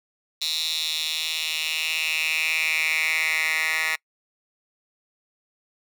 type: tone with high-pass filter sweep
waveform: 10% pulse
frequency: 158.4 Hz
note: D#3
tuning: 31 cents sharp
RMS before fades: -25 dBFS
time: 0.41-3.96 s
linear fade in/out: 10 ms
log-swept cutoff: 3900 to 1800 Hz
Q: 4.6
effects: noise-tail reverb RT60 0.1 s tail -26 dB re dry